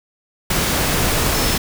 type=tone in noise; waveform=sine; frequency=5274 Hz; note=E8; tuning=in tune; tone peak=-27 dBFS; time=1.34-1.57 s; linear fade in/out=5 ms; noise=pink; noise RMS=-18 dBFS; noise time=0.5-1.58 s; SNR=-12 dB; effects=none